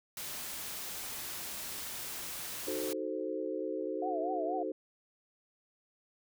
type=noise; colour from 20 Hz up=white; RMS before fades=-41 dBFS; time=0.17-2.93 s; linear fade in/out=2 ms
type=chord; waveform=sine; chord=D# diminished seventh; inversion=none; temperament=equal with one note detuned; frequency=311.1 / 371.7 / 440 / 523.3 Hz; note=D#4 / F#4 / A4 / C5; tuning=0 / +8 / 0 / 0 cents; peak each=-39 dBFS; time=2.67-4.72 s; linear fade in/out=5 ms
type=tone with vibrato; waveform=sine; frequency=698 Hz; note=F5; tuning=1 cent flat; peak=-34 dBFS; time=4.02-4.63 s; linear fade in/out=5 ms; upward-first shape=triangle; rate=4.2 Hz; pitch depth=160 cents each way
effects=none